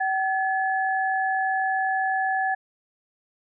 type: tone pair together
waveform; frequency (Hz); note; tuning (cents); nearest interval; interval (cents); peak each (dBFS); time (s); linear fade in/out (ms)
sine; 763.1 / 1711; G5 / A6; -47 / -49; octave + major second; 1398; -23 / -26; 0-2.55; 10
effects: none